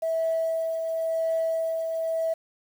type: tone with tremolo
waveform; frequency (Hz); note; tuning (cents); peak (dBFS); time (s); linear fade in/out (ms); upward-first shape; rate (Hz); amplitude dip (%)
sine; 652; E5; -19; -21; 0.02-2.34; 10; triangle; 0.94; 45
effects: tanh soft clip ceiling -18 dBFS + 8-bit